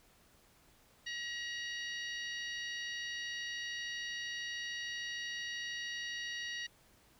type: harmonic tone with a mistuned harmonic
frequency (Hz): 953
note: A#5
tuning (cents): +38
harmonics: 2 / 3 / 4 / 5 / 6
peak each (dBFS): -41 / -45 / -47 / -49 / -51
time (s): 1.06-6.67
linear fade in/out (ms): 10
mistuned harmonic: 5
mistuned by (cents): -79
effects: pink hiss -66 dBFS RMS until 7.19 s